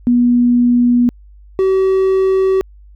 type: tone pair in turn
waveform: sine / triangle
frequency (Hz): 242.7 / 381.2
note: B3 / G4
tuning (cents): -30 / -48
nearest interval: minor sixth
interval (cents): 782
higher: second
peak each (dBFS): -8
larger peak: neither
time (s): 0.07-1.09 / 1.59-2.61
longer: neither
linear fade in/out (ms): 0
effects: added 50 Hz sine -38 dBFS peak until 2.95 s